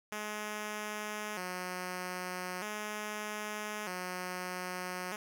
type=tone with vibrato; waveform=5% pulse; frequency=196 Hz; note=G3; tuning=in tune; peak=-26 dBFS; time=0.12-5.16 s; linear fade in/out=2 ms; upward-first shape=square; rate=0.4 Hz; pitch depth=130 cents each way; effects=none